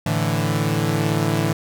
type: chord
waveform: sawtooth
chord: A suspended fourth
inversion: none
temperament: equal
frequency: 110 / 146.83 / 164.81 Hz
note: A2 / D3 / E3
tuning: 0 / 0 / 0 cents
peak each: -19 dBFS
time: 0.06-1.53 s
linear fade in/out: 5 ms
effects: none